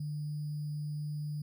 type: tone with sample-and-hold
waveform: sine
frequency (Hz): 149.3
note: D3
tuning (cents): +29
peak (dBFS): -34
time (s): 0-1.42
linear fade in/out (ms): 5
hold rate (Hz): 4900
effects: none